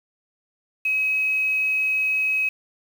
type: tone with quantisation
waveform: sine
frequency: 2549 Hz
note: D#7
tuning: 41 cents sharp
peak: -19 dBFS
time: 0.85-2.49 s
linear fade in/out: 5 ms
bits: 7
effects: none